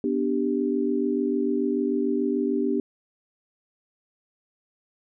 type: chord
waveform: sine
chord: G major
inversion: first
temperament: equal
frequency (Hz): 246.9 / 293.7 / 392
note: B3 / D4 / G4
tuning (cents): 0 / 0 / 0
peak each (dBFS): -26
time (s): 0.04-2.8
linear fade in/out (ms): 2
effects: none